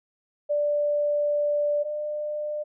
sine tone pair in turn, 587.3 / 598.9 Hz, D5 / D5, 0 / +34 cents, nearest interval unison, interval 34 cents, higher second, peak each -21 / -27 dBFS, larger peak first, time 0.49-1.84 / 1.84-2.64 s, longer first, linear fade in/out 20 ms, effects none

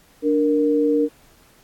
sine tone pair together, 293.7 / 466.2 Hz, D4 / A#4, 0 / 0 cents, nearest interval minor sixth, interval 800 cents, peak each -18 dBFS, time 0.22-1.09 s, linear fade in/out 50 ms, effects pink hiss -54 dBFS RMS until 1.63 s + AAC 64 kbps

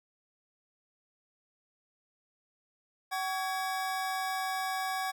square tone cluster, 759 / 1126 / 1656 Hz, F#5 / C#6 / G#6, +44 / +27 / -5 cents, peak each -34 / -39 / -39 dBFS, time 3.11-5.12 s, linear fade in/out 20 ms, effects none

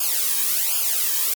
blue noise with flanger, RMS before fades -21 dBFS, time 0-1.34 s, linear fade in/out 5 ms, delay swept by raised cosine 0.5 to 1.45 ms, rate 1.3 Hz, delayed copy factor -0.9, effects MP3 96 kbps

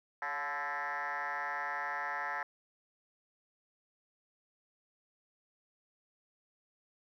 sine tone with frequency modulation, 1320 Hz, E6, 2 cents sharp, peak -33 dBFS, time 0.22-2.43 s, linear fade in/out 2 ms, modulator 151 Hz, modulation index 4.1, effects tanh soft clip ceiling -30 dBFS + 12-bit

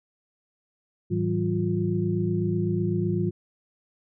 sine tone cluster, 106.8 / 162.1 / 190.1 / 353 Hz, G#2 / E3 / F#3 / F4, +49 / -29 / +47 / +19 cents, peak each -28 dBFS, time 1.1-3.31 s, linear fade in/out 20 ms, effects none

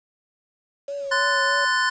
sine tone with vibrato, 559 Hz, C#5, 14 cents sharp, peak -27 dBFS, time 0.88-1.65 s, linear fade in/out 5 ms, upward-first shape triangle, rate 3.2 Hz, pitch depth 33 cents each way
square chord, F# diminished, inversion second, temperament equal with one note detuned, 1032.7 / 1480 / 1760 Hz, C6 / F#6 / A6, -23 / 0 / 0 cents, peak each -24 dBFS, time 1.11-1.9 s, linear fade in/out 10 ms
effects resampled to 16000 Hz + 8-bit

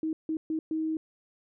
sine tone bursts at uneven times, 316.8 Hz, D#4, 31 cents sharp, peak -27 dBFS, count 4, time 0.03-0.13 / 0.29-0.37 / 0.5-0.59 / 0.71-0.97 s, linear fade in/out 2 ms, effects none

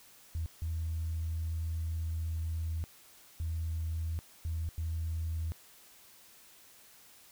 sine tone bursts at uneven times, 81.4 Hz, E2, 21 cents flat, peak -31 dBFS, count 5, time 0.35-0.46 / 0.62-2.84 / 3.4-4.19 / 4.45-4.69 / 4.78-5.52 s, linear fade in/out 0 ms, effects tanh soft clip ceiling -27 dBFS + white hiss -58 dBFS RMS until 7.31 s

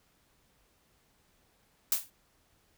blue noise with exponential decay, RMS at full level -23 dBFS, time 1.92-2.1 s, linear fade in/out 2 ms, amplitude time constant 37 ms, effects pink hiss -69 dBFS RMS until 2.77 s

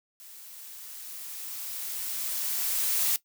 blue noise with level ramp, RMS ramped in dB -48 to -25 dBFS, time 0.2-3.16 s, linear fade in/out 0 ms, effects noise-tail reverb RT60 0.1 s tail -17 dB re dry

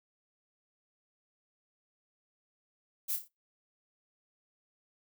violet noise with echo, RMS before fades -33 dBFS, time 3.08-3.17 s, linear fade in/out 20 ms, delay 29 ms, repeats 4, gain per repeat -7 dB, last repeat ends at 3.286 s, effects noise-tail reverb RT60 0.2 s tail -21 dB re dry

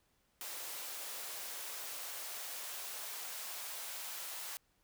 white noise with high-pass filter sweep, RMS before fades -44 dBFS, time 0.41-4.57 s, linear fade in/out 0 ms, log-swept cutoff 460 to 720 Hz, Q 1.1, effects pink hiss -75 dBFS RMS until 4.83 s

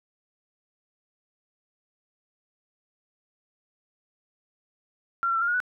sine tone with pitch steps, 1373 / 1360 / 1337 / 1396 / 1437 / 1483 Hz, F6 / F6 / E6 / F6 / F6 / F#6, -30 / -46 / +24 / -1 / +49 / +4 cents, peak -22 dBFS, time 5.23-5.602 s, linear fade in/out 0 ms, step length 62 ms, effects none

